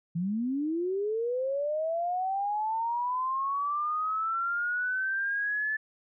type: linear sweep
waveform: sine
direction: up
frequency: 161.3 to 1746 Hz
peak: -27 dBFS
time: 0.15-5.77 s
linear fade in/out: 10 ms
effects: none